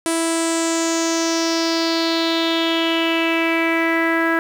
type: tone with low-pass filter sweep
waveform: sawtooth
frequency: 329.6 Hz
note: E4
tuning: in tune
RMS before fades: -19 dBFS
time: 0.06-4.39 s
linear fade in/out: 0 ms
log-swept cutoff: 9700 to 1700 Hz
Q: 4.7
effects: 7-bit